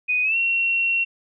sine tone with pitch glide, 2489 to 2730 Hz, D#7 to F7, 0 to -40 cents, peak -18 dBFS, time 0.08-1.05 s, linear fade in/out 20 ms, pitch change +160 cents, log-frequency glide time 0.23-0.36 s, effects none

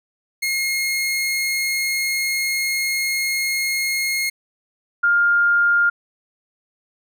sawtooth / sine tone pair in turn, 2150 / 1406.6 Hz, C7 / F6, +47 / +12 cents, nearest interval perfect fifth, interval 735 cents, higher first, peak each -16 / -13 dBFS, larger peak second, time 0.42-4.3 / 5.03-5.9 s, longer first, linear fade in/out 10 ms, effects none

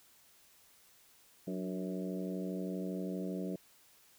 harmonic tone with a mistuned harmonic, 92.5 Hz, F#2, in tune, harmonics 2 / 3 / 4 / 5 / 6 / 7, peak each -38 / -42 / -44 / -46 / -48 / -49 dBFS, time 1.47-3.56 s, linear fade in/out 5 ms, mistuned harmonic 3, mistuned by +75 cents, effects white hiss -64 dBFS RMS until 4.18 s

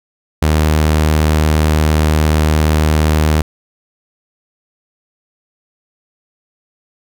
sawtooth tone, 77.2 Hz, D#2, 13 cents flat, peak -6 dBFS, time 0.42-3.42 s, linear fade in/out 5 ms, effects none

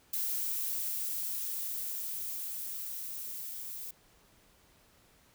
violet noise with level ramp, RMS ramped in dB -33 to -42 dBFS, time 0.13-3.91 s, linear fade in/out 5 ms, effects pink hiss -64 dBFS RMS until 5.34 s

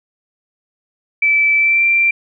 sine tone with pitch glide, 2316 to 2359 Hz, D7 to D7, -25 to +7 cents, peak -10 dBFS, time 1.22-2.11 s, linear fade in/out 5 ms, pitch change +32 cents, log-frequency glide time 1.56-1.85 s, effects none

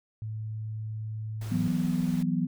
sine tone, 109 Hz, A2, 16 cents flat, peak -32 dBFS, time 0.22-1.68 s, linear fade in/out 0 ms
pink noise, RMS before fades -46 dBFS, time 1.41-2.23 s, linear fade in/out 5 ms
sine chord, E suspended second, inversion none, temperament just, 164.81 / 185.42 / 247.2 Hz, E3 / F#3 / B3, 0 / +4 / +2 cents, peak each -29 dBFS, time 1.51-2.47 s, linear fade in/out 10 ms
effects none

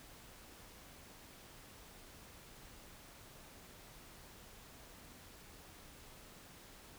silence, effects pink hiss -57 dBFS RMS until 6.98 s

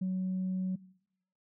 sine tone, 186.2 Hz, F#3, 11 cents sharp, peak -28 dBFS, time 0.01-0.76 s, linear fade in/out 10 ms, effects noise-tail reverb RT60 0.8 s tail -23 dB re dry + tanh soft clip ceiling -27 dBFS

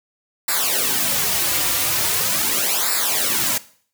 white noise with flanger, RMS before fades -20 dBFS, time 0.48-3.58 s, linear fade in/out 5 ms, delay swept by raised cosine 0.32 to 4.72 ms, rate 0.41 Hz, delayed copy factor -0.9, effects noise-tail reverb RT60 0.5 s tail -18 dB re dry

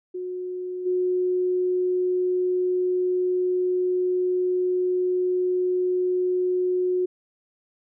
sine tone with level steps, 364.1 Hz, F#4, 28 cents flat, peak -28 / -20 dBFS, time 0.14-7.06 s, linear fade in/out 10 ms, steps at 0.85 s, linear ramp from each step 20 ms, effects none

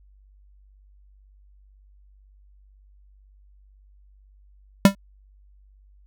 square tone with exponential decay, 197.2 Hz, G3, 11 cents sharp, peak -6 dBFS, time 4.85-4.95 s, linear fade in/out 2 ms, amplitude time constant 21 ms, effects added 49 Hz sine -51 dBFS peak until 6.06 s

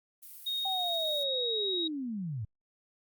violet noise, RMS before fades -48 dBFS, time 0.22-1.24 s, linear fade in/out 10 ms
sine tone with pitch glide, 3729 to 3796 Hz, A#7 to A#7, 0 to +31 cents, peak -30 dBFS, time 0.46-1.88 s, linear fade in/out 10 ms, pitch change +31 cents, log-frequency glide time 0.59-1.61 s
sine linear sweep, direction down, 784 to 97.5 Hz, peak -33 dBFS, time 0.65-2.45 s, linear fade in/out 5 ms
effects Opus 32 kbps

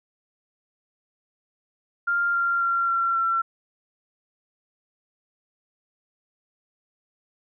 sine tone with pitch steps, 1396.9 / 1385.6 / 1374.5 / 1363.4 / 1352.4 Hz, F6 / F6 / F6 / F6 / E6, 0 / -14 / -28 / -42 / +44 cents, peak -20 dBFS, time 2.07-3.42 s, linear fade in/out 10 ms, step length 270 ms, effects none

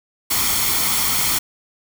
white noise with comb filter, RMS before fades -19 dBFS, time 0.3-1.39 s, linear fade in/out 10 ms, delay 0.91 ms, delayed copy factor +0.55, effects none

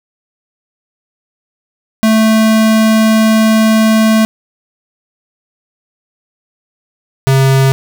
square tone pair in turn, 220 / 134.27 Hz, A3 / C3, 0 / +45 cents, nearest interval major sixth, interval 855 cents, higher first, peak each -7 dBFS, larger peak neither, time 2.03-4.25 / 7.27-7.72 s, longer first, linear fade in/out 0 ms, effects none

